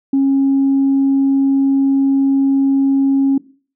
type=tone; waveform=sine; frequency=272.9 Hz; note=C#4; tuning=27 cents flat; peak=-9 dBFS; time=0.13-3.38 s; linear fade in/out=5 ms; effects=noise-tail reverb RT60 0.4 s tail -19 dB re dry + tanh soft clip ceiling -7 dBFS